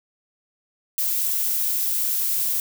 violet noise, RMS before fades -23 dBFS, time 0.98-2.6 s, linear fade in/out 0 ms, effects none

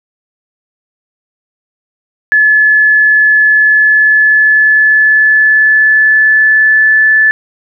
sine tone with pitch glide, 1719 to 1742 Hz, A6 to A6, -41 to -18 cents, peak -4 dBFS, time 2.32-7.31 s, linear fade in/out 0 ms, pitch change +23 cents, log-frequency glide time 3.72-7.18 s, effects none

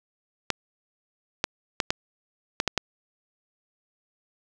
clicks, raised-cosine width 0.2 ms, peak -5 dBFS, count 7, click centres 0.503 / 1.441 / 1.802 / 1.905 / 2.601 / 2.677 / 2.777 s, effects none

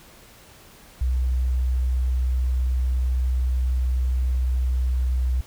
sine tone, 63.2 Hz, B1, 41 cents sharp, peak -18 dBFS, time 1.01-5.41 s, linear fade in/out 5 ms, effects tanh soft clip ceiling -15 dBFS + pink hiss -49 dBFS RMS until 5.46 s

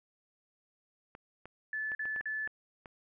clicks, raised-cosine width 0.5 ms, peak -32 dBFS, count 8, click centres 1.151 / 1.456 / 1.918 / 2.055 / 2.162 / 2.209 / 2.475 / 2.858 s
sine tone bursts, 1737 Hz, A6, 23 cents flat, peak -33 dBFS, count 3, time 1.73-2.476 s, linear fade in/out 2 ms, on 220 ms, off 43 ms
effects none

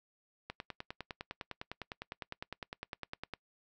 click train, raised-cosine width 0.3 ms, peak -24 dBFS, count 29, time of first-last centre 0.5-3.337 s, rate 9.87 Hz, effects noise-tail reverb RT60 0.1 s tail -24 dB re dry

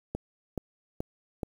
click train, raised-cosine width 2 ms, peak -18 dBFS, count 4, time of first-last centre 0.15-1.432 s, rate 2.34 Hz, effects 8-bit

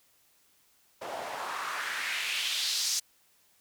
white noise with band-pass filter sweep, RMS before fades -33 dBFS, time 1.01-3 s, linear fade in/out 10 ms, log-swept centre 570 to 5900 Hz, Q 2.3, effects white hiss -66 dBFS RMS until 3.6 s

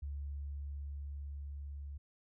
sine tone with level ramp, 71.1 Hz, C#2, 45 cents sharp, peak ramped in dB -38 to -42 dBFS, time 0.02-1.98 s, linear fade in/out 10 ms, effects none

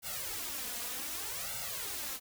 white noise with flanger, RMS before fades -39 dBFS, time 0.02-2.2 s, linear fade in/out 50 ms, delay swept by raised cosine 1.4 to 4.2 ms, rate 0.65 Hz, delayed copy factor +1, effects none

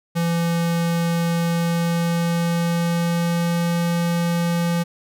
square tone with pitch glide, 169 to 170.86 Hz, E3 to F3, +43 to -38 cents, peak -19 dBFS, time 0.15-4.84 s, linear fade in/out 20 ms, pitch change +19 cents, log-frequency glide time 1.42-3.79 s, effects none

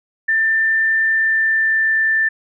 sine tone with pitch glide, 1785 to 1774.7 Hz, A6 to A6, +24 to +14 cents, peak -13 dBFS, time 0.28-2.29 s, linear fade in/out 10 ms, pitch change -10 cents, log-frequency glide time 1.08-1.96 s, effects none

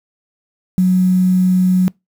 sine tone with quantisation, 183.9 Hz, F#3, 10 cents flat, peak -9 dBFS, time 0.78-1.88 s, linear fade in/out 0 ms, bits 6, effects noise-tail reverb RT60 0.2 s tail -26 dB re dry

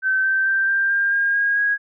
sine tone with pitch steps, 1539 / 1554.2 / 1569.5 / 1585 / 1600.7 / 1616.4 / 1632.4 / 1648.5 Hz, G6 / G6 / G6 / G6 / G6 / G#6 / G#6 / G#6, -32 / -15 / +2 / +19 / +36 / -47 / -30 / -13 cents, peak -16 dBFS, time 0.02-1.78 s, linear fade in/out 50 ms, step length 220 ms, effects none

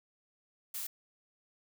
blue noise, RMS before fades -39 dBFS, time 0.74-0.87 s, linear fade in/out 5 ms, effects none

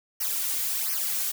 blue noise with flanger, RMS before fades -28 dBFS, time 0.2-1.32 s, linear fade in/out 10 ms, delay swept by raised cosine 0.26 to 3.06 ms, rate 1.4 Hz, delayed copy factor -0.9, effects none

